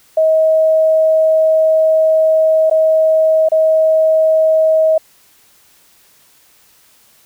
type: tone with dropouts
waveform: sine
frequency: 635 Hz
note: D#5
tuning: 35 cents sharp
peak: -8 dBFS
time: 0.17-4.98 s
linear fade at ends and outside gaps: 5 ms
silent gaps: 2.699-2.711 / 3.488-3.518 s
effects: white hiss -50 dBFS RMS until 7.25 s